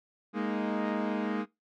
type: chord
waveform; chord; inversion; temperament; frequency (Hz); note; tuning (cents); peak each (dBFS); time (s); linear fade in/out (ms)
sawtooth; Ab suspended second; none; equal; 207.7 / 233.1 / 311.1; Ab3 / Bb3 / Eb4; 0 / 0 / 0; -28 / -30 / -31; 0.33-1.46; 50
effects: noise-tail reverb RT60 0.2 s tail -21 dB re dry + low-pass 2000 Hz 12 dB/octave